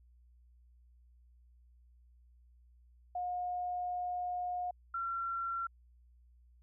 sine tone pair in turn, 718 / 1363.3 Hz, F5 / F6, +48 / -42 cents, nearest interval major seventh, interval 1110 cents, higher second, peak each -34 / -34 dBFS, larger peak neither, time 3.15-4.71 / 4.94-5.67 s, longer first, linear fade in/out 5 ms, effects added 60 Hz sine -60 dBFS peak until 6.62 s

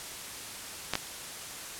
clicks, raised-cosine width 0.2 ms, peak -10 dBFS, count 2, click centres 0.936 / 0.954 s, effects white hiss -41 dBFS RMS until 1.79 s + low-pass 11000 Hz 12 dB/octave

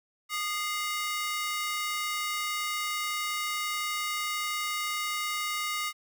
sawtooth ring-modulated tone, 1661.2 Hz, G#6, in tune, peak -23 dBFS, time 0.29-5.93 s, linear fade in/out 50 ms, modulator 435 Hz, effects none

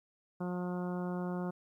harmonic tone, 179.1 Hz, F3, 44 cents sharp, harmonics 1 / 2 / 3 / 4 / 5 / 6 / 7 / 8, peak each -35 / -41 / -45 / -47 / -49 / -51 / -52 / -53 dBFS, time 0.4-1.51 s, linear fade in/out 10 ms, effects 12-bit

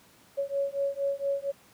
sine beating tone pair, 555 / 559.3 Hz, C#5 / C#5, +2 / +15 cents, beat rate 4.3 Hz, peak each -30 dBFS, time 0.37-1.52 s, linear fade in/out 20 ms, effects pink hiss -58 dBFS RMS until 1.73 s + high-pass 100 Hz 12 dB/octave

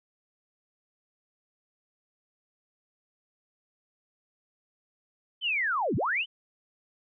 sine linear two-way sweep, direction down then up, 3136 to 82.41 to 3136 Hz, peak -25 dBFS, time 5.41-6.26 s, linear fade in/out 50 ms, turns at 5.96 s, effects none

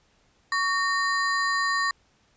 square ring-modulated tone, 1480 Hz, F#6, in tune, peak -20 dBFS, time 0.52-1.91 s, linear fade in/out 2 ms, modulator 357 Hz, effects pink hiss -64 dBFS RMS until 2.36 s + resampled to 16000 Hz

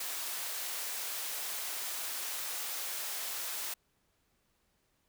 white high-pass noise, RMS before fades -38 dBFS, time 0-3.74 s, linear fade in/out 5 ms, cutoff 520 Hz, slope 12 dB/octave, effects pink hiss -75 dBFS RMS until 5.08 s

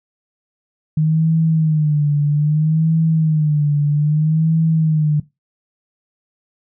sine tone with vibrato, 153.7 Hz, D#3, 21 cents flat, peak -12 dBFS, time 0.97-5.2 s, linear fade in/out 5 ms, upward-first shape sine, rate 0.62 Hz, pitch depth 89 cents each way, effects noise-tail reverb RT60 0.2 s tail -18 dB re dry

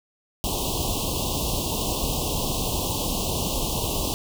pink band-stop noise, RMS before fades -26 dBFS, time 0.44-4.14 s, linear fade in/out 0 ms, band 1100 to 2700 Hz, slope 96 dB/octave, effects none

